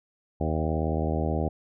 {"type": "harmonic tone with a mistuned harmonic", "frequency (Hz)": 78.9, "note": "D#2", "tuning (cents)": 25, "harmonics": [1, 2, 3, 4, 5, 6, 7, 8, 9, 10], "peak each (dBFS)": [-28, -31, -33, -34, -35, -36, -36, -37, -38, -38], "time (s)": [0.4, 1.49], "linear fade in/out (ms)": 10, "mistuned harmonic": 9, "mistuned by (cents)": -17, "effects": []}